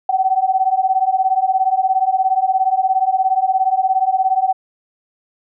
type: beating tone pair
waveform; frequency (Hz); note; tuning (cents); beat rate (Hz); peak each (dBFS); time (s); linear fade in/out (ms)
sine; 751 / 768; F#5 / G5; +26 / -36; 17; -16 / -16; 0.09-4.53; 5
effects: none